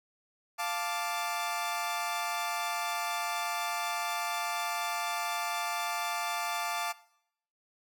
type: chord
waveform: sawtooth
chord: D minor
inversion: first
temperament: equal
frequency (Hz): 698.5 / 880 / 1174.7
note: F5 / A5 / D6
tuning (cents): 0 / 0 / 0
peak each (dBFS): -32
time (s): 0.58-6.93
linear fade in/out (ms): 20
effects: noise-tail reverb RT60 0.7 s tail -19 dB re dry